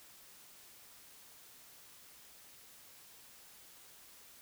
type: silence
effects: white hiss -58 dBFS RMS until 4.41 s